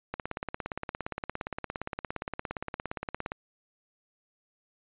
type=click train; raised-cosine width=0.5 ms; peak=-18 dBFS; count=56; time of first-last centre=0.14-3.319 s; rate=17.3 Hz; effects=resampled to 8000 Hz